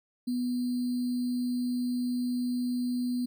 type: tone with sample-and-hold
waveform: sine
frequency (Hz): 246.9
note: B3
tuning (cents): 0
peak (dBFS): -27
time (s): 0.27-3.26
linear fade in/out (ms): 10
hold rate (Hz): 4410
effects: none